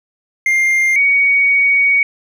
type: tone pair in turn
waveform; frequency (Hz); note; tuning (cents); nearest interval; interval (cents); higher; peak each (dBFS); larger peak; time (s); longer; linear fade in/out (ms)
triangle / sine; 2109 / 2243; C7 / C#7; +13 / +20; minor second; 107; second; -9; neither; 0.46-0.96 / 0.96-2.03; second; 2
effects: none